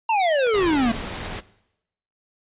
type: exponential sweep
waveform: square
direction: down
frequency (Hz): 933 to 220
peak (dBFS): -18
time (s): 0.09-0.92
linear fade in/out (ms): 5
type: click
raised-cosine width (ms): 0.3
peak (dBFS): -20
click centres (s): 0.469
type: noise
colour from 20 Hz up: pink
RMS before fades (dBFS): -31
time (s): 0.53-1.41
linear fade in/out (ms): 20
effects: noise-tail reverb RT60 0.8 s tail -18 dB re dry + resampled to 8000 Hz

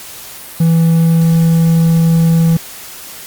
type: tone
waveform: triangle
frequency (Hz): 164.81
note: E3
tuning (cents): 0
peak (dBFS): -5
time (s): 0.6-2.57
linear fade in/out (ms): 5
effects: white hiss -31 dBFS RMS until 3.26 s + Opus 48 kbps

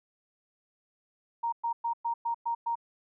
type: tone bursts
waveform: sine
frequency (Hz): 932.3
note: A#5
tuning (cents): 0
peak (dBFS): -27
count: 7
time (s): 1.43-2.755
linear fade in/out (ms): 10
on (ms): 95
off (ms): 110
effects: none

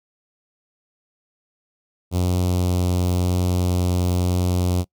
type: tone with notch filter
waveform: sawtooth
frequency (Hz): 89.9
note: F#2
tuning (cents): -49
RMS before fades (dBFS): -20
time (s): 2.11-4.85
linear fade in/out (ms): 50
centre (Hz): 1700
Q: 0.51
effects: noise-tail reverb RT60 0.1 s tail -24 dB re dry

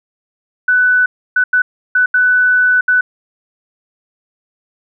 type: tone bursts at uneven times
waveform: sine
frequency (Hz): 1494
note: F#6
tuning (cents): +16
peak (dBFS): -8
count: 6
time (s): 0.68-1.06 / 1.36-1.44 / 1.53-1.62 / 1.95-2.06 / 2.14-2.81 / 2.88-3.01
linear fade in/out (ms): 5
effects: none

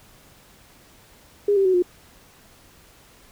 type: tone with pitch steps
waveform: sine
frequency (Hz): 408.1 / 390.1 / 372.9 / 356.5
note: G#4 / G4 / F#4 / F4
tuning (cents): -30 / -8 / +14 / +36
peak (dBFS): -15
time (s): 1.48-1.824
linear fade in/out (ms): 5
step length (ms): 86
effects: pink hiss -52 dBFS RMS until 3.31 s

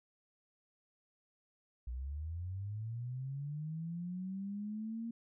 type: linear sweep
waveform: sine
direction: up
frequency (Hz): 58.27 to 233.1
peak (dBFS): -38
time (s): 1.87-5.11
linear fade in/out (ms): 5
effects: none

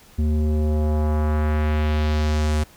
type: tone with low-pass filter sweep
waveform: square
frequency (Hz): 76.2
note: D#2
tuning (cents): -36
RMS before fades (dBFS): -20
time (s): 0.18-2.64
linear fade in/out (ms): 10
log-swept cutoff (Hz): 240 to 9700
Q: 1.2
effects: pink hiss -50 dBFS RMS until 2.76 s

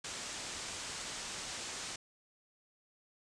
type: low-pass noise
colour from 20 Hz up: white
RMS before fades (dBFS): -43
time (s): 0.04-1.96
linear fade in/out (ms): 5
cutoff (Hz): 8400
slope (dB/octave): 48
effects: none

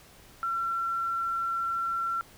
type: tone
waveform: sine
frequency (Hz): 1357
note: E6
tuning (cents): +50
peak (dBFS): -27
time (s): 0.43-2.21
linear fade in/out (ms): 0
effects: pink hiss -54 dBFS RMS until 2.37 s

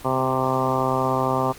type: harmonic tone with a mistuned harmonic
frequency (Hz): 130.81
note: C3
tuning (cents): 0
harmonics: 1 / 2 / 3 / 4 / 5 / 6 / 7 / 8 / 9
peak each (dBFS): -28 / -28 / -28 / -28 / -28 / -28 / -28 / -28 / -28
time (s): 0.04-1.53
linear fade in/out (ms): 20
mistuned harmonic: 2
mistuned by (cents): -16
effects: pink hiss -43 dBFS RMS until 1.58 s + Opus 48 kbps

